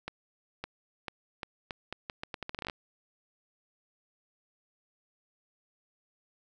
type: accelerating click train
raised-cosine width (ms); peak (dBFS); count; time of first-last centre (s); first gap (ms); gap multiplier
0.3; -20; 18; 0.08-2.698; 560; 0.79
effects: none